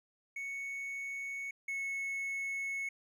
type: tone pair in turn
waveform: triangle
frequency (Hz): 2217 / 2197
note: C#7 / C#7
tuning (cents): 0 / -16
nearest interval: unison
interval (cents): 16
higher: first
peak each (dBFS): -36 / -33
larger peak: second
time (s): 0.36-1.51 / 1.68-2.89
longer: second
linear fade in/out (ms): 5
effects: none